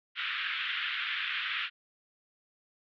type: band-pass noise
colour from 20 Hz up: white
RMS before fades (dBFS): -34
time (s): 0.15-1.7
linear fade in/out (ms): 50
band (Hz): 1300 to 3400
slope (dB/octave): 48
effects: none